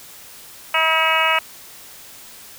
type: harmonic tone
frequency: 321.1 Hz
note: E4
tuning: 45 cents flat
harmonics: 2 / 3 / 4 / 5 / 6 / 7 / 8 / 9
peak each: -25 / -22 / -21 / -26 / -26 / -22 / -22 / -23 dBFS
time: 0.74-1.39 s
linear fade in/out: 5 ms
effects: white hiss -41 dBFS RMS until 2.58 s